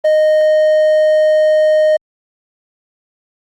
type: tone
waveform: triangle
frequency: 618 Hz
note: D#5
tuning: 12 cents flat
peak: -6 dBFS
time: 0.04-1.97 s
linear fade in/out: 10 ms
effects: Opus 24 kbps